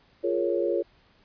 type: chord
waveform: sine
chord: Bb minor seventh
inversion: second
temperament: equal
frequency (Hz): 349.2 / 415.3 / 466.2 / 554.4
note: F4 / Ab4 / Bb4 / Db5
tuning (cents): 0 / 0 / 0 / 0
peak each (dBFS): -27 / -30 / -30 / -28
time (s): 0.23-0.83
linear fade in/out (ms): 20
effects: pink hiss -61 dBFS RMS until 1.24 s + resampled to 11025 Hz